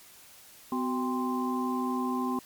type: tone cluster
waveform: sine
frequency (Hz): 252.9 / 375.3 / 795 / 1043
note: B3 / F#4 / G5 / C6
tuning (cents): +41 / +25 / +24 / -6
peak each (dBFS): -29 / -36 / -38 / -33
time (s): 0.72-2.39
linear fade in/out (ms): 2
effects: white hiss -53 dBFS RMS until 2.45 s + MP3 96 kbps